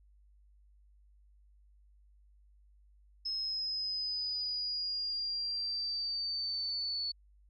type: exponential sweep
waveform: sine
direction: down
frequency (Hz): 5180 to 4435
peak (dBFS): -33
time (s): 3.25-7.12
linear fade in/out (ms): 10
effects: added 50 Hz sine -60 dBFS peak until 7.49 s